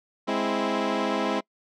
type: chord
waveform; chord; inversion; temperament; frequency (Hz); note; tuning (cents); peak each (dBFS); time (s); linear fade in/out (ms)
15% pulse; Ab augmented; none; equal; 207.7 / 261.6 / 329.6; Ab3 / C4 / E4; 0 / 0 / 0; -22; 0.27-1.41; 20
effects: noise-tail reverb RT60 0.1 s tail -25 dB re dry + low-pass 4000 Hz 12 dB/octave